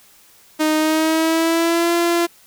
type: tone with pitch glide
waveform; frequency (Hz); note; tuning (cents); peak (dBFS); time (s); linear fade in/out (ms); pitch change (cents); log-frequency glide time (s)
sawtooth; 310 to 342; D#4 to F4; -6 to -36; -11; 0.59-2.27; 20; +170; 0.77-1.93
effects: white hiss -50 dBFS RMS until 2.46 s